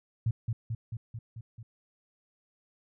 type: tone with echo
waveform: sine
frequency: 113.7 Hz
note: A#2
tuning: 43 cents flat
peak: -24 dBFS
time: 0.26-0.31 s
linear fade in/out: 5 ms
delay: 220 ms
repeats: 6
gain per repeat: -3 dB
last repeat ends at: 1.63 s
effects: none